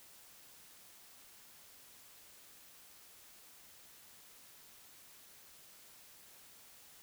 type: silence
effects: white hiss -59 dBFS RMS until 7.02 s